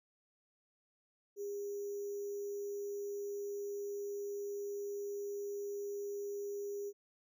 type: tone with sample-and-hold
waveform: sine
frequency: 404.9 Hz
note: G#4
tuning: 44 cents flat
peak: -38 dBFS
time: 1.36-6.93 s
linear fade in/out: 50 ms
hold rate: 6300 Hz
effects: none